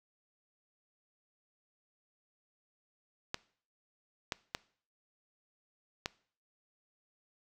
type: clicks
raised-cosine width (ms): 0.2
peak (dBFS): -16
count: 4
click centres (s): 3.344 / 4.322 / 4.549 / 6.059
effects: noise-tail reverb RT60 0.5 s tail -21 dB re dry